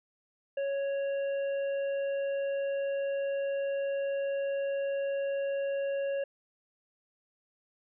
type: harmonic tone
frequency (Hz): 554.4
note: C#5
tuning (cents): 0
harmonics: 1 / 3 / 5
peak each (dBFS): -29 / -45 / -48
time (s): 0.57-6.24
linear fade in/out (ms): 5
effects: none